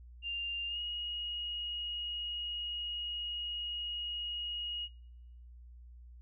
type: tone with pitch glide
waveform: sine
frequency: 2794 to 2883 Hz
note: F7 to F#7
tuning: 0 to -46 cents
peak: -35 dBFS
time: 0.22-4.89 s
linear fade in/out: 50 ms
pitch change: +54 cents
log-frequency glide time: 0.67-0.79 s
effects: noise-tail reverb RT60 0.8 s tail -23 dB re dry + added 60 Hz sine -50 dBFS peak until 6.21 s